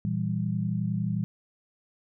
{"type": "chord", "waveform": "sine", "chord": "E diminished", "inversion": "second", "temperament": "equal", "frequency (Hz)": [116.54, 164.81, 196], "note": ["Bb2", "E3", "G3"], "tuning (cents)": [0, 0, 0], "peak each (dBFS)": -30, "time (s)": [0.05, 1.24], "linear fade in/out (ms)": 0, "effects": []}